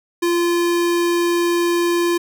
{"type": "tone", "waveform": "square", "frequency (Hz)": 345.2, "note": "F4", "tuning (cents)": -20, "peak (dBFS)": -16, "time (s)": [0.22, 2.18], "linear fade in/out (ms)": 10, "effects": []}